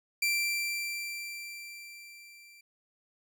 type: tone with level ramp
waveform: sawtooth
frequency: 2352 Hz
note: D7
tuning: 2 cents sharp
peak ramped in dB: -22 to -50 dBFS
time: 0.22-2.61 s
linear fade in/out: 5 ms
effects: none